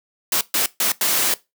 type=noise bursts at uneven times; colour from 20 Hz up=white; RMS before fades=-19 dBFS; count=4; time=0.32-0.41 / 0.54-0.66 / 0.8-0.92 / 1.01-1.34 s; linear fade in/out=2 ms; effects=noise-tail reverb RT60 0.2 s tail -19 dB re dry + high-pass 200 Hz 12 dB/octave